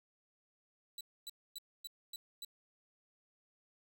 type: tone bursts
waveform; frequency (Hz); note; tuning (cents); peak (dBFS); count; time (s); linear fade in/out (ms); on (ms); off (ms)
sawtooth; 3951; B7; 0; -40; 6; 0.98-2.448; 2; 28; 260
effects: none